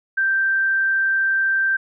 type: tone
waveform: sine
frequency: 1568 Hz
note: G6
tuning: in tune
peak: -16 dBFS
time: 0.17-1.77 s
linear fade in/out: 10 ms
effects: none